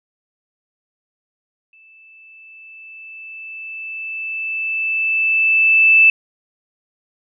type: tone with exponential growth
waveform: sine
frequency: 2637 Hz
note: E7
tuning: in tune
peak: -6 dBFS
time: 1.73-6.1 s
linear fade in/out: 2 ms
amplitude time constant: 950 ms
effects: none